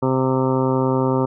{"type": "harmonic tone", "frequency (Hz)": 130.81, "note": "C3", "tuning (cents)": 0, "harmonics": [1, 2, 3, 4, 5, 6, 7, 8, 9, 10], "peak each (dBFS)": [-22, -21, -22, -24, -34, -35, -26, -36, -30, -37], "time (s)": [0.02, 1.26], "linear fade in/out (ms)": 10, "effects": []}